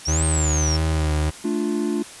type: exponential two-way sweep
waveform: sine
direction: up then down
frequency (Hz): 5350 to 8600 to 5350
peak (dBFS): -23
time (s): 0.05-0.77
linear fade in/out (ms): 10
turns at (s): 0.25
type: tone with vibrato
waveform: 35% pulse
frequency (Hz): 77.78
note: D#2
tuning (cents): 0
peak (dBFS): -17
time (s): 0.07-1.31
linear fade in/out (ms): 20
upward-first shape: sine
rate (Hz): 1.6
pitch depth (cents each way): 36
type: chord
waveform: triangle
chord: D minor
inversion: second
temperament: equal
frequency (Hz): 220 / 293.7 / 349.2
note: A3 / D4 / F4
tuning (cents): 0 / 0 / 0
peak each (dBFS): -23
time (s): 1.44-2.03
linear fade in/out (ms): 10
effects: white hiss -40 dBFS RMS until 2.2 s + resampled to 24000 Hz